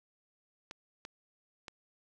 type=clicks; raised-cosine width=0.2 ms; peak=-26 dBFS; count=3; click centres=0.711 / 1.051 / 1.682 s; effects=10-bit